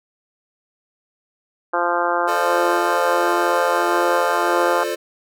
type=harmonic tone; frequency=173.8 Hz; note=F3; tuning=8 cents flat; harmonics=2 / 3 / 4 / 5 / 6 / 7 / 8 / 9; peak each=-27 / -24 / -24 / -24 / -25 / -25 / -26 / -29 dBFS; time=1.73-4.84 s; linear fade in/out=10 ms
type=chord; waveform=square; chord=D minor seventh; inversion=first; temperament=equal with one note detuned; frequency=349.2 / 440 / 523.3 / 596.2 Hz; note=F4 / A4 / C5 / D5; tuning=0 / 0 / 0 / +26 cents; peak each=-28 dBFS; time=2.27-4.96 s; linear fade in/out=20 ms
effects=none